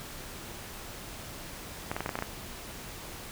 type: clicks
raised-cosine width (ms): 0.5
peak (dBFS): -16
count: 8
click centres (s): 1.915 / 1.965 / 2.006 / 2.061 / 2.092 / 2.155 / 2.189 / 2.224
effects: pink hiss -43 dBFS RMS until 3.31 s